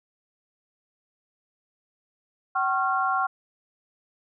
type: tone cluster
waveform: sine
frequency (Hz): 763 / 1089 / 1380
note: G5 / C#6 / F6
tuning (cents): -47 / -31 / -21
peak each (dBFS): -26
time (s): 2.55-3.27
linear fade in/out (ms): 10
effects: none